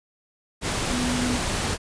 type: tone in noise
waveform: sine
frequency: 246.9 Hz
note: B3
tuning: in tune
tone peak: -24 dBFS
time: 0.89-1.4 s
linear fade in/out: 50 ms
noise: pink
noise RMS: -26 dBFS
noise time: 0.61-1.78 s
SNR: -1 dB
effects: resampled to 22050 Hz